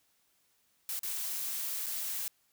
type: noise with dropouts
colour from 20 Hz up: blue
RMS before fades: -36 dBFS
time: 0.89-2.28 s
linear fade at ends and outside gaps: 1 ms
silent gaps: 0.992-1.032 / 1.861-1.866 s
effects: white hiss -72 dBFS RMS until 2.52 s